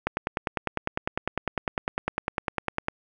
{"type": "click train", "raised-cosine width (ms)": 0.5, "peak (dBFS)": -10, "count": 29, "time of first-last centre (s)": [0.07, 2.884], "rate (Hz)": 9.95, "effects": []}